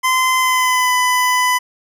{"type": "tone with pitch glide", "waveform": "25% pulse", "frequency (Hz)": [1030, 1000.1], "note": ["C6", "B5"], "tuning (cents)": [-28, 21], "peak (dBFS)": -9, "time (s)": [0.03, 1.59], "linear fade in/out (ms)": 20, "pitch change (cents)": -51, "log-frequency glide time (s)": [0.38, 0.92], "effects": []}